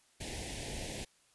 pink band-stop noise, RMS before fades -41 dBFS, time 0.2-1.05 s, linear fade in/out 10 ms, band 850 to 1800 Hz, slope 48 dB/octave, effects white hiss -68 dBFS RMS until 1.34 s + resampled to 24000 Hz

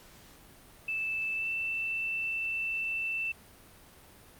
sine tone with pitch glide, 2637 to 2665 Hz, E7 to E7, 0 to +18 cents, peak -30 dBFS, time 0.88-3.32 s, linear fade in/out 5 ms, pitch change +18 cents, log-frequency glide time 1.36-1.46 s, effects pink hiss -55 dBFS RMS until 4.39 s + Opus 48 kbps

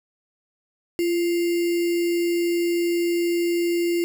sine tone with sample-and-hold, 343.7 Hz, F4, 28 cents flat, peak -19 dBFS, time 0.99-4.04 s, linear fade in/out 0 ms, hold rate 2450 Hz, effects none

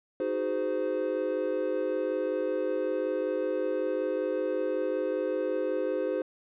triangle chord, Ab dominant seventh, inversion second, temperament equal with one note detuned, 311.1 / 370 / 415.3 / 516.3 Hz, Eb4 / Gb4 / Ab4 / C5, 0 / 0 / 0 / -23 cents, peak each -33 / -32 / -32 / -28 dBFS, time 0.2-6.22 s, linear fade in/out 2 ms, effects resampled to 8000 Hz

